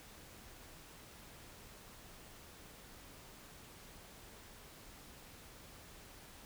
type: silence
effects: pink hiss -56 dBFS RMS until 6.45 s